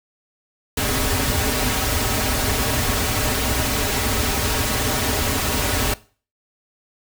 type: noise with comb filter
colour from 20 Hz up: pink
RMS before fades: -21 dBFS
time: 0.77-5.94 s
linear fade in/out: 5 ms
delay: 5.8 ms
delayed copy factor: -0.85
effects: noise-tail reverb RT60 0.4 s tail -20 dB re dry

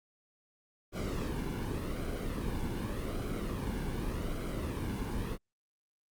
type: noise with flanger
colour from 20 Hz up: brown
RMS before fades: -35 dBFS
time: 0.92-5.38 s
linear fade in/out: 50 ms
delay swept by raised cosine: 1.1 to 1.6 ms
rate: 0.86 Hz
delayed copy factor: -0.6
effects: Opus 48 kbps

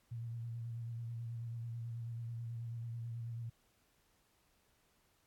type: tone with vibrato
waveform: sine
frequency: 116.54 Hz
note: A#2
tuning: in tune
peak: -40 dBFS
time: 0.11-3.5 s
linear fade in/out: 10 ms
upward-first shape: square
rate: 9.2 Hz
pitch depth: 23 cents each way
effects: pink hiss -74 dBFS RMS until 5.26 s + AAC 64 kbps

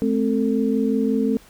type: tone cluster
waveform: sine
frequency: 215.4 / 260.9 / 446.6 Hz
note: A3 / C4 / A4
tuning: -37 / -5 / +26 cents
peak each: -21 / -21 / -24 dBFS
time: 0.02-1.37 s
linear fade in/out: 0 ms
effects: pink hiss -50 dBFS RMS until 1.49 s

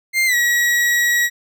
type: tone with pitch glide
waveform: 40% pulse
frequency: 2100 to 1914.6 Hz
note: C7 to A#6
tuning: +6 to +46 cents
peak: -13 dBFS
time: 0.13-1.3 s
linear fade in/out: 50 ms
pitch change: -160 cents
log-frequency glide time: 0.26-0.35 s
effects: none

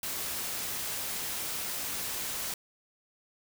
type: noise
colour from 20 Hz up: white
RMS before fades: -35 dBFS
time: 0.03-2.54 s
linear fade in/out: 2 ms
effects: none

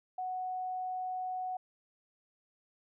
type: tone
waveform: sine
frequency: 740 Hz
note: F#5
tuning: in tune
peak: -34 dBFS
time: 0.18-1.57 s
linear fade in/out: 5 ms
effects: none

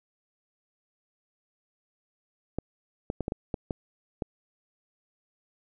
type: clicks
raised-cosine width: 2 ms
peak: -16 dBFS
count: 8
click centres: 2.586 / 3.101 / 3.207 / 3.281 / 3.321 / 3.542 / 3.708 / 4.222 s
effects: none

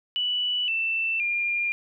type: tone with pitch steps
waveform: sine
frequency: 2960 / 2668 / 2404 Hz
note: F#7 / E7 / D7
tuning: 0 / +20 / +40 cents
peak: -23 dBFS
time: 0.16-1.72 s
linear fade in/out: 0 ms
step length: 520 ms
effects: none

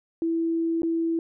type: tone with dropouts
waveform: sine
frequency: 330.3 Hz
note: E4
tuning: 4 cents sharp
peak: -22 dBFS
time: 0.22-1.19 s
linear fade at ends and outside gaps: 1 ms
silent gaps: 0.82-0.832 s
effects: none

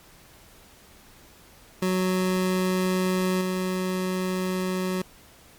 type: tone with level steps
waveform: 25% pulse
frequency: 185 Hz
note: F#3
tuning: in tune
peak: -18 / -21 dBFS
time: 1.82-5.02 s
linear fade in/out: 5 ms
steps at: 3.41 s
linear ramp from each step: 5 ms
effects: pink hiss -52 dBFS RMS until 5.58 s + MP3 96 kbps

